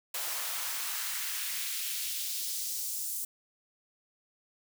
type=noise with high-pass filter sweep; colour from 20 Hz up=white; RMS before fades=-35 dBFS; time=0.14-3.25 s; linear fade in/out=5 ms; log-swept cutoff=610 to 8000 Hz; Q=1.1; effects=none